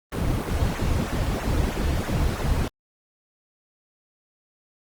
brown noise with flanger, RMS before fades -24 dBFS, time 0.12-2.68 s, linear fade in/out 2 ms, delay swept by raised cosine 0.2 to 5.2 ms, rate 3.1 Hz, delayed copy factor -0.75, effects Opus 24 kbps

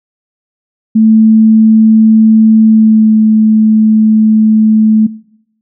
sine tone with pitch glide, 220 to 217.5 Hz, A3 to A3, 0 to -20 cents, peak -3 dBFS, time 0.95-5.07 s, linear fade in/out 10 ms, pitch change -20 cents, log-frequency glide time 2.64-3.13 s, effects noise-tail reverb RT60 0.8 s tail -22 dB re dry

